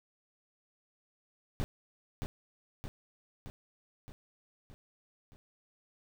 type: noise with echo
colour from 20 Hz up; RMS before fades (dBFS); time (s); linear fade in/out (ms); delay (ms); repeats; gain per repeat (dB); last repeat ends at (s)
brown; -32; 1.6-1.64; 0; 620; 6; -4; 5.36
effects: none